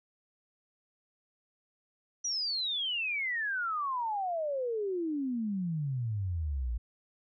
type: exponential sweep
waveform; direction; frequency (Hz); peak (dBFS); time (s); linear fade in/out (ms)
sine; down; 5930 to 55.1; -30; 2.24-6.78; 10
effects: none